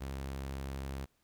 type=tone; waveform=sawtooth; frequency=67.7 Hz; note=C#2; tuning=40 cents flat; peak=-34 dBFS; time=0-1.06 s; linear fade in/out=20 ms; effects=pink hiss -75 dBFS RMS until 1.23 s